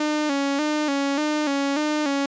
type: tone with vibrato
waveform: sawtooth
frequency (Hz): 290.3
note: D4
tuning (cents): -20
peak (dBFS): -17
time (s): 0-2.26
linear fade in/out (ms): 5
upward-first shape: square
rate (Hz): 1.7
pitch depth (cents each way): 71
effects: resampled to 16000 Hz